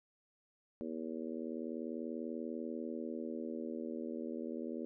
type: harmonic tone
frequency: 80.3 Hz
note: E2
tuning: 45 cents flat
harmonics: 3 / 4 / 5 / 6 / 7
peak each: -42 / -44 / -46 / -48 / -49 dBFS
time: 0.81-4.85 s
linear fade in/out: 0 ms
effects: none